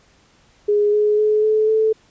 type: tone with pitch steps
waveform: sine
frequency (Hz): 414.7 / 420.5 / 426.4 / 432.3 / 438.3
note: G#4 / G#4 / G#4 / A4 / A4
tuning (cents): -3 / +22 / +46 / -31 / -7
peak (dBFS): -13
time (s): 0.68-1.93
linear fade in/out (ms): 10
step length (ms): 250
effects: pink hiss -55 dBFS RMS until 2.1 s + resampled to 16000 Hz